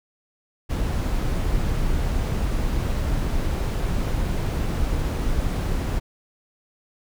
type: noise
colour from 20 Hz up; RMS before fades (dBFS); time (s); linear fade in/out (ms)
brown; -23; 0.69-6; 20
effects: none